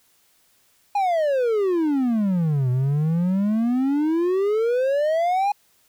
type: exponential two-way sweep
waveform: triangle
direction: down then up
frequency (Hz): 830.6 to 123.3 to 830.6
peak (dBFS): -16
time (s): 0.95-5.52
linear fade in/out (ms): 5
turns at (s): 2.7
effects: white hiss -61 dBFS RMS until 5.88 s